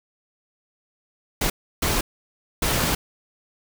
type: noise bursts at uneven times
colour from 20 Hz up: pink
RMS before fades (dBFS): -22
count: 3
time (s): 1.41-1.5 / 1.82-2.01 / 2.62-2.95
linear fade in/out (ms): 5
effects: none